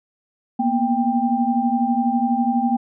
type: tone cluster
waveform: sine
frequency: 233.2 / 245.3 / 790 Hz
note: A#3 / B3 / G5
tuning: +1 / -12 / +13 cents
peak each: -21 dBFS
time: 0.59-2.77 s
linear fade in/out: 10 ms
effects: none